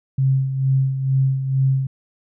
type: tone with tremolo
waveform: sine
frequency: 133.8 Hz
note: C3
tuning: 39 cents sharp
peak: -13 dBFS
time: 0.18-1.87 s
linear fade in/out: 5 ms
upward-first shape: sine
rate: 2.2 Hz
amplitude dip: 60%
effects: none

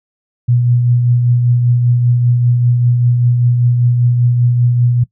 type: tone with tremolo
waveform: sine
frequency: 121.6 Hz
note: B2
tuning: 26 cents flat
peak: -7 dBFS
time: 0.48-5.04 s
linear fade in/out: 10 ms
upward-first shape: triangle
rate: 5.1 Hz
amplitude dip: 40%
effects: noise-tail reverb RT60 0.1 s tail -18 dB re dry

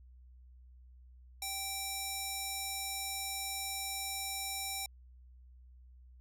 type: tone with band-pass filter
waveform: square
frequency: 780 Hz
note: G5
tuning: 9 cents flat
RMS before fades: -39 dBFS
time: 1.42-4.86 s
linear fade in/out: 2 ms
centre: 9600 Hz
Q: 0.73
effects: added 62 Hz sine -54 dBFS peak until 6.2 s

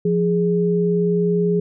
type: tone pair together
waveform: sine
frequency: 174.34 / 415.3 Hz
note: F3 / G#4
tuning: -3 / 0 cents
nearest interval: octave + minor third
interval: 1503 cents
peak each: -18 dBFS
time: 0.05-1.6 s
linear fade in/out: 5 ms
effects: none

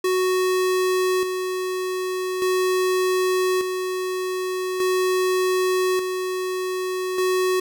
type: tone with tremolo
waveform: square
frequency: 370 Hz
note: F#4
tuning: in tune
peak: -19 dBFS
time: 0.04-7.6 s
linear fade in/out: 5 ms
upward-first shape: square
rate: 0.42 Hz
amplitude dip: 45%
effects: none

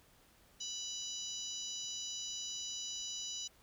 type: harmonic tone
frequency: 985 Hz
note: B5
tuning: 5 cents flat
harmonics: 3 / 4 / 5 / 6 / 7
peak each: -46 / -46 / -50 / -44 / -48 dBFS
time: 0.6-3.48 s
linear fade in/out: 10 ms
effects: pink hiss -66 dBFS RMS until 3.62 s

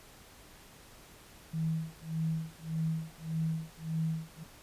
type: tone with tremolo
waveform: sine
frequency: 160.8 Hz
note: E3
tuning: 43 cents flat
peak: -28 dBFS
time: 1.53-4.44 s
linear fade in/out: 10 ms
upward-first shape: sine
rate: 1.7 Hz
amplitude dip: 100%
effects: pink hiss -55 dBFS RMS until 4.62 s + resampled to 32000 Hz

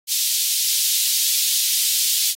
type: high-pass noise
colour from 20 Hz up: pink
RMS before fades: -20 dBFS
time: 0.07-2.35 s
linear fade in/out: 50 ms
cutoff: 3500 Hz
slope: 24 dB/octave
effects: AAC 48 kbps

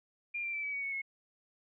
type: tone with pitch steps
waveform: sine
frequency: 2400 / 2361 / 2324 / 2286 / 2250 / 2214 / 2178 Hz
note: D7 / D7 / D7 / D7 / C#7 / C#7 / C#7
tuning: +37 / +9 / -19 / -47 / +25 / -3 / -31 cents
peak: -34 dBFS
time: 0.34-1.019 s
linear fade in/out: 10 ms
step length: 97 ms
effects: none

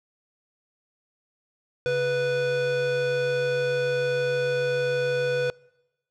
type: tone pair together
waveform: square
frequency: 137.6 / 493.9 Hz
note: C#3 / B4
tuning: -12 / 0 cents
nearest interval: octave + minor seventh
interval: 2212 cents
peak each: -34 / -23 dBFS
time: 1.86-5.5 s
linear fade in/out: 0 ms
effects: noise-tail reverb RT60 1.0 s tail -25 dB re dry + low-pass 4000 Hz 12 dB/octave

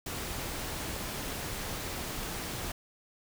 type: noise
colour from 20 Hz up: pink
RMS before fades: -37 dBFS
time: 0.06-2.72 s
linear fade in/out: 5 ms
effects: none

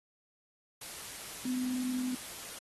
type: tone in noise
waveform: sine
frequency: 253 Hz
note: B3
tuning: 42 cents sharp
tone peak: -31 dBFS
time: 1.45-2.15 s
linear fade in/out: 5 ms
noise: white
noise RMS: -44 dBFS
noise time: 0.81-2.59 s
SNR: +10 dB
effects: AAC 32 kbps

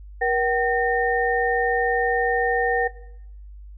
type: tone cluster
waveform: sine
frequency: 476.3 / 763 / 1827 Hz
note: A#4 / G5 / A#6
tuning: +37 / -47 / -35 cents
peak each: -23 dBFS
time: 0.21-2.88 s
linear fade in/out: 10 ms
effects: noise-tail reverb RT60 0.7 s tail -17 dB re dry + added 50 Hz sine -38 dBFS peak until 3.77 s

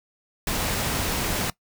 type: noise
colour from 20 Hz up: pink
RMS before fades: -26 dBFS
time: 0.47-1.5 s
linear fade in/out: 2 ms
effects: noise-tail reverb RT60 0.1 s tail -20 dB re dry

